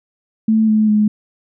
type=tone with pitch steps; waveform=sine; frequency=220 / 215.7 / 211.5 Hz; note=A3 / A3 / G#3; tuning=0 / -34 / +32 cents; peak=-10 dBFS; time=0.48-1.08 s; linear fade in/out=5 ms; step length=200 ms; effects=none